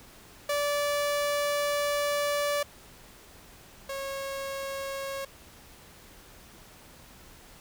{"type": "tone pair in turn", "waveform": "sawtooth", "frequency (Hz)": [580, 546.9], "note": ["D5", "C#5"], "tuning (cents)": [-22, -23], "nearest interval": "minor second", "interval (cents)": 101, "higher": "first", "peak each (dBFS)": [-22, -29], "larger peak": "first", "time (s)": [[0.49, 2.63], [3.89, 5.25]], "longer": "first", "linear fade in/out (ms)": 5, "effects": ["pink hiss -52 dBFS RMS until 7.6 s"]}